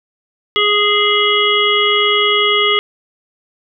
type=harmonic tone; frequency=415.3 Hz; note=G#4; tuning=in tune; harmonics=1 / 3 / 5 / 7 / 8; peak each=-17 / -17 / -17 / -17 / -17 dBFS; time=0.56-2.79 s; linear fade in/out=0 ms; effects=none